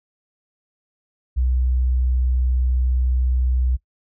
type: tone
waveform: sine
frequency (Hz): 62.9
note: B1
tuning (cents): +32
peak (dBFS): -16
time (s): 1.36-3.77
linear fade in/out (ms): 20
effects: noise-tail reverb RT60 0.1 s tail -21 dB re dry